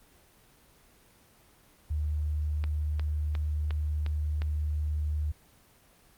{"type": "tone", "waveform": "sine", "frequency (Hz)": 75.5, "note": "D2", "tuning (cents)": 48, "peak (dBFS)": -27, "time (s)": [1.9, 5.32], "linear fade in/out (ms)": 10}
{"type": "click train", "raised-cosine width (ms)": 0.3, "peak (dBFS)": -23, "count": 6, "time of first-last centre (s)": [2.64, 4.419], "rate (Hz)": 2.81}
{"effects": ["pink hiss -60 dBFS RMS until 6.17 s", "Opus 24 kbps"]}